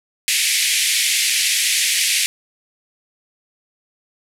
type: band-pass noise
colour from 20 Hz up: pink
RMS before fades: -18 dBFS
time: 0.28-2.26 s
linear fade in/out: 0 ms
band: 2000 to 12000 Hz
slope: 48 dB/octave
effects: none